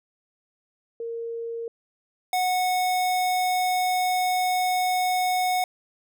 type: tone pair in turn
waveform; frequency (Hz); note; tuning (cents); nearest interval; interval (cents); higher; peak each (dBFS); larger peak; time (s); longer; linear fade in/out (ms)
sine / square; 462.4 / 734; A#4 / F#5; -14 / -14; minor sixth; 800; second; -29 / -22; second; 1-1.68 / 2.33-5.64; second; 2
effects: none